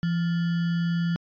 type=tone with sample-and-hold; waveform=sine; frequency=169.7 Hz; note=F3; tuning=49 cents flat; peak=-22 dBFS; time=0.03-1.16 s; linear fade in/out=0 ms; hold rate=1575 Hz; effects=resampled to 11025 Hz